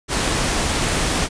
pink noise, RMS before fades -20 dBFS, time 0.08-1.29 s, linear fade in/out 50 ms, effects resampled to 22050 Hz

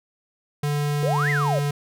square tone with pitch glide, 146.2 to 144.52 Hz, D3 to D3, -7 to -27 cents, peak -22 dBFS, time 0.63-1.71 s, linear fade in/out 5 ms, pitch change -20 cents, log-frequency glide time 1.05-1.59 s
sine exponential two-way sweep, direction up then down, 440 to 2117 to 522 Hz, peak -22 dBFS, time 1.03-1.59 s, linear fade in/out 0 ms, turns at 1.3 s
effects none

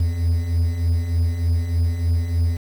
triangle beating tone pair, 82 / 85.3 Hz, E2 / F2, -9 / -40 cents, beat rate 3.3 Hz, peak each -23 / -16 dBFS, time 0-2.57 s, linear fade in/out 5 ms, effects 7-bit

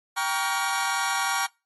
sawtooth chord, G half-diminished seventh, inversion none, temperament just, 784 / 940.8 / 1128.9 / 1411.2 Hz, G5 / Bb5 / Db6 / F6, 0 / +16 / +31 / +18 cents, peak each -26 dBFS, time 0.16-1.47 s, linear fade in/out 20 ms, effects noise-tail reverb RT60 0.3 s tail -25 dB re dry + AAC 32 kbps

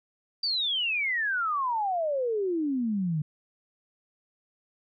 sine exponential sweep, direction down, 4730 to 146.83 Hz, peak -25 dBFS, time 0.43-3.22 s, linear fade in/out 5 ms, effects none

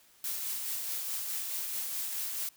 blue noise with tremolo, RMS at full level -34 dBFS, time 0.24-2.49 s, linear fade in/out 2 ms, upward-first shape triangle, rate 4.7 Hz, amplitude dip 35%, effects white hiss -62 dBFS RMS until 2.56 s

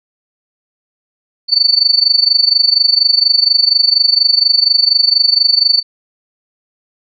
sine tone with amplitude modulation, 4500 Hz, C#8, 25 cents sharp, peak -4 dBFS, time 1.48-5.83 s, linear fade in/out 50 ms, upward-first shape sine, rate 24.2 Hz, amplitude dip 90%, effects none

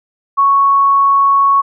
sine tone, 1108.7 Hz, C#6, in tune, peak -7 dBFS, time 0.37-1.62 s, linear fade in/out 20 ms, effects none

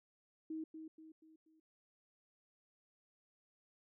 sine tone with echo, 317.1 Hz, D#4, 33 cents sharp, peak -40 dBFS, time 0.5-0.64 s, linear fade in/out 5 ms, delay 240 ms, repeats 4, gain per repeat -7 dB, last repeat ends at 1.6 s, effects none

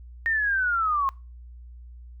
sine linear sweep, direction down, 1849 to 1066 Hz, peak -21 dBFS, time 0.26-1.09 s, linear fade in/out 0 ms, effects noise-tail reverb RT60 0.3 s tail -23 dB re dry + added 60 Hz sine -41 dBFS peak until 2.2 s

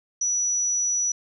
sine tone, 5890 Hz, F#8, 9 cents flat, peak -21 dBFS, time 0.21-1.12 s, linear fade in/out 5 ms, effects none

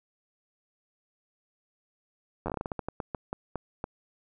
slowing click train, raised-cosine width 1 ms, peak -18 dBFS, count 17, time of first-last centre 2.46-3.841 s, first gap 10 ms, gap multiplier 1.25, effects none

